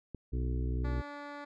click, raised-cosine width 3 ms, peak -28 dBFS, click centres 0.147 s
harmonic tone, 62 Hz, B1, 7 cents sharp, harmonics 1 / 2 / 4 / 5 / 6 / 7, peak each -31 / -37 / -43 / -45 / -47 / -48 dBFS, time 0.32-1.02 s, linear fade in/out 20 ms
10% pulse tone, 289 Hz, D4, 28 cents flat, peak -33 dBFS, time 0.84-1.45 s, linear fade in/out 10 ms
effects low-pass 3000 Hz 12 dB/octave

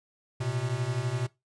square beating tone pair, 116.54 / 128.54 Hz, A#2 / C3, 0 / -30 cents, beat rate 12 Hz, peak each -33 / -31 dBFS, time 0.4-1.27 s, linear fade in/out 10 ms, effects noise-tail reverb RT60 0.2 s tail -19 dB re dry + resampled to 22050 Hz

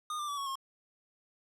square tone with pitch steps, 1225 / 1186 / 1148.3 / 1111.7 / 1076.3 Hz, D#6 / D6 / D6 / C#6 / C6, -27 / +17 / -39 / +5 / +49 cents, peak -35 dBFS, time 0.1-0.555 s, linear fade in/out 2 ms, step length 91 ms, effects low-pass 12000 Hz 12 dB/octave

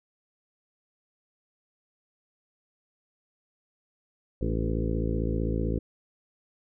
harmonic tone with a mistuned harmonic, 55.6 Hz, A1, 19 cents sharp, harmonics 1 / 2 / 3 / 4 / 5 / 6 / 7 / 8 / 9, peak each -29 / -32 / -34 / -35 / -36 / -37 / -37 / -38 / -39 dBFS, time 4.41-5.79 s, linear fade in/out 5 ms, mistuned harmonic 5, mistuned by +37 cents, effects none

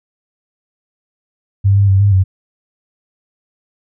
sine tone with pitch steps, 98.8 / 100.1 / 96.6 / 101.1 / 94.4 Hz, G2 / G2 / G2 / G#2 / F#2, +14 / +37 / -25 / -46 / +35 cents, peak -7 dBFS, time 1.64-2.24 s, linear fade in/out 20 ms, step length 120 ms, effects none

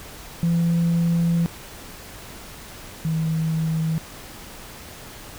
sine tone pair in turn, 169.2 / 160.6 Hz, E3 / E3, +45 / -45 cents, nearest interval minor second, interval 90 cents, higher first, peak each -15 / -19 dBFS, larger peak first, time 0.43-1.46 / 3.05-3.98 s, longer first, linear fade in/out 0 ms, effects tanh soft clip ceiling -15 dBFS + pink hiss -40 dBFS RMS until 5.38 s

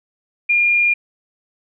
sine tone, 2412 Hz, D7, 46 cents sharp, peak -12 dBFS, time 0.49-0.94 s, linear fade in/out 10 ms, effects none

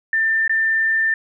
sine tone with dropouts, 1789 Hz, A6, 28 cents sharp, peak -15 dBFS, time 0.13-1.14 s, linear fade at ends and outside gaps 2 ms, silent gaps 0.478-0.495 s, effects none

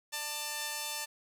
5% pulse tone pair together, 594 / 890 Hz, D5 / A5, +20 / +20 cents, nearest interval perfect fifth, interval 700 cents, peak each -31 / -24 dBFS, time 0.12-1.06 s, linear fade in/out 20 ms, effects none

